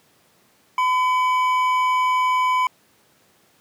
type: tone pair together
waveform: triangle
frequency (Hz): 1011 / 2270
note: B5 / C#7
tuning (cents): +40 / +41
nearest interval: octave + major second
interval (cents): 1401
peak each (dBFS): -15 / -25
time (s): 0.78-2.67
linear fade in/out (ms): 2
effects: pink hiss -58 dBFS RMS until 3.6 s + high-pass 150 Hz 12 dB/octave

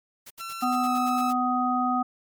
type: noise bursts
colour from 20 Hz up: white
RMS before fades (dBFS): -43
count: 10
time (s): 0.26-1.331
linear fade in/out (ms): 10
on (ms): 45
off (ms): 69
type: tone with pitch glide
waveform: sawtooth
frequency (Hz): 1350 to 1303.3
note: E6 to E6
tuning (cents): +41 to -20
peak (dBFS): -30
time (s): 0.39-1.32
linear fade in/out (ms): 20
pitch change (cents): -61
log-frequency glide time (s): 0.66-0.93
type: harmonic tone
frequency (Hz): 250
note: B3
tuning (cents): +21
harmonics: 1 / 3 / 5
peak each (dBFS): -26 / -26 / -26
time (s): 0.62-2.03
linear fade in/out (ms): 10
effects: MP3 96 kbps

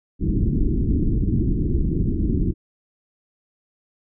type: low-pass noise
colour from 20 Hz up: pink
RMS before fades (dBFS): -20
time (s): 0.19-2.54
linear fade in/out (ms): 50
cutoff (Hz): 350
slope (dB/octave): 48
effects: none

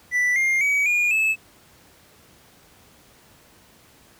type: tone with pitch steps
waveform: triangle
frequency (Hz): 1975.5 / 2117 / 2269 / 2432 / 2607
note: B6 / C7 / C#7 / D#7 / E7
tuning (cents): 0 / +20 / +40 / -40 / -20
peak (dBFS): -16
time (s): 0.11-1.36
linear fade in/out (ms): 50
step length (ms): 250
effects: pink hiss -53 dBFS RMS until 4.19 s + high-pass 60 Hz 12 dB/octave

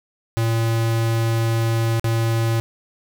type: tone with dropouts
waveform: square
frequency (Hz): 114.1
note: A#2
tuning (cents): -37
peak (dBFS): -18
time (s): 0.37-2.6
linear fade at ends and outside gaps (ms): 0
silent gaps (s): 1.996-2.043
effects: none

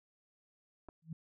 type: clicks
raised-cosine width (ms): 1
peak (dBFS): -37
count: 2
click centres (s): 0.886 / 0.889
type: tone with exponential growth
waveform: sine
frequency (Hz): 161.4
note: E3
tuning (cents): -36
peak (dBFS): -36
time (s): 1.02-1.13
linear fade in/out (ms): 5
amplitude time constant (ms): 23
effects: none

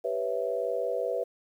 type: chord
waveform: sine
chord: C# half-diminished seventh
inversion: second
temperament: equal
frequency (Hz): 392 / 493.9 / 554.4 / 659.3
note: G4 / B4 / C#5 / E5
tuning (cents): 0 / 0 / 0 / 0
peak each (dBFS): -36 / -30 / -34 / -33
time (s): 0.04-1.24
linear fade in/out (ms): 10
effects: 10-bit

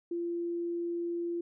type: tone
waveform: sine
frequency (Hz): 343.1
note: F4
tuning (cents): -31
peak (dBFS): -31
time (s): 0.11-1.41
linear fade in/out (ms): 5
effects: none

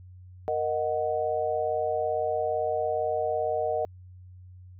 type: chord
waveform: sine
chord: D# minor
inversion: second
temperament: equal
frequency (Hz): 466.2 / 622.3 / 740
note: A#4 / D#5 / F#5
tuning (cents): 0 / 0 / 0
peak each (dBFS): -30 / -28 / -30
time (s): 0.48-3.85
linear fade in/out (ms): 0
effects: added 91 Hz sine -45 dBFS peak until 4.79 s

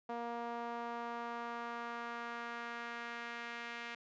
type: tone with band-pass filter sweep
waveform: sawtooth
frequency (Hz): 235.6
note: A#3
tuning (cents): +19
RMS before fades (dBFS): -43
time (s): 0.09-3.95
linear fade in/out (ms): 5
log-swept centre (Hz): 770 to 2100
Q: 1.6
effects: resampled to 16000 Hz

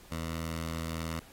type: tone with notch filter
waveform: 10% pulse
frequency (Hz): 81.6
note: E2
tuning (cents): -17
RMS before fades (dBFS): -36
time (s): 0.11-1.2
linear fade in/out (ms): 10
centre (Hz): 380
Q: 1.5
effects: pink hiss -56 dBFS RMS until 1.32 s + AAC 48 kbps

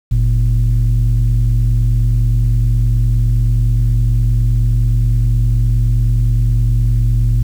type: tone pair together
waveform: sine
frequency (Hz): 46.91 / 116.54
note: F#1 / A#2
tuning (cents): +25 / 0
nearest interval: octave + major third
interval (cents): 1575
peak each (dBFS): -11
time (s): 0.11-7.43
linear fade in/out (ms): 10
effects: tanh soft clip ceiling -6 dBFS + 7-bit

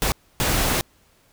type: noise bursts at uneven times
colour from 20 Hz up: pink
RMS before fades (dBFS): -21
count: 2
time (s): 0.02-0.12 / 0.4-0.81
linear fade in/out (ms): 0
effects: pink hiss -59 dBFS RMS until 1.32 s

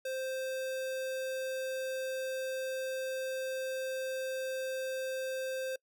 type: tone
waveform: square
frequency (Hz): 523.3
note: C5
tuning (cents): 0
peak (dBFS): -35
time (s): 0.05-5.76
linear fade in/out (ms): 5
effects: noise-tail reverb RT60 0.1 s tail -25 dB re dry

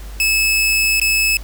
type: tone with dropouts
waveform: sawtooth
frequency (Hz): 2600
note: E7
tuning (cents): -24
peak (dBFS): -10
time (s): 0.2-1.37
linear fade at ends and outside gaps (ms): 1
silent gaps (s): 0.999-1.015
effects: added 50 Hz sine -29 dBFS peak until 1.43 s + pink hiss -41 dBFS RMS until 1.43 s

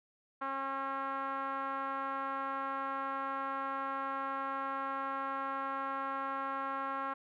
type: tone with low-pass filter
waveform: 5% pulse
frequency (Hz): 271.2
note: C#4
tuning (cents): -38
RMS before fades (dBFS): -37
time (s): 0.41-7.14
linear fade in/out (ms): 10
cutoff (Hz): 1200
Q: 3.3
effects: none

